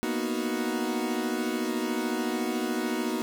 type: chord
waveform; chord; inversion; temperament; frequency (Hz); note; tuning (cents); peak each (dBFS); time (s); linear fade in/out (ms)
40% pulse; B major seventh; third; equal; 233.1 / 246.9 / 311.1 / 370; A#3 / B3 / D#4 / F#4; 0 / 0 / 0 / 0; -32; 0.03-3.22; 0
effects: none